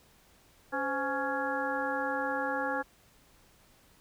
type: harmonic tone with a mistuned harmonic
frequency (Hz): 278.2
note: C#4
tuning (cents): +6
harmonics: 1 / 2 / 3 / 4 / 5 / 6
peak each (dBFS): -38 / -35 / -35 / -40 / -37 / -36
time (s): 0.72-2.83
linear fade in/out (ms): 20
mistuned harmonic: 2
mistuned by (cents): -120
effects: pink hiss -62 dBFS RMS until 4 s